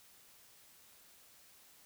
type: silence
effects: white hiss -62 dBFS RMS until 1.85 s